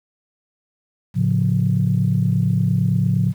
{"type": "chord", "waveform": "sine", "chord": "A augmented", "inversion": "none", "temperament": "equal with one note detuned", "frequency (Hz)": [110, 138.59, 178.08], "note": ["A2", "C#3", "E#3"], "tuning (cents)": [0, 0, 34], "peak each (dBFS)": -19, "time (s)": [1.14, 3.34], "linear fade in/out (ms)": 50, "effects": ["tanh soft clip ceiling -6 dBFS", "8-bit"]}